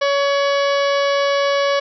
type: harmonic tone with a mistuned harmonic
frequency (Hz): 562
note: C#5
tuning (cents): +24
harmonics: 1 / 2 / 3 / 4 / 5 / 6 / 7 / 8 / 9 / 10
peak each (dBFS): -16 / -22 / -26 / -28 / -30 / -32 / -33 / -34 / -35 / -36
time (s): 0.01-1.8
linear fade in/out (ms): 10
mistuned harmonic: 5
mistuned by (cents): +76
effects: none